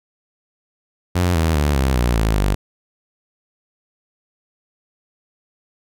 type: tone with pitch steps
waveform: sawtooth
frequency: 89.2 / 80.86 / 73.29 / 66.44 / 60.23 / 54.59 / 49.49 Hz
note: F2 / E2 / D2 / C2 / B1 / A1 / G1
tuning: +37 / -33 / -3 / +27 / -43 / -13 / +17 cents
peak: -11 dBFS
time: 1.15-2.55 s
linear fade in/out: 10 ms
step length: 200 ms
effects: none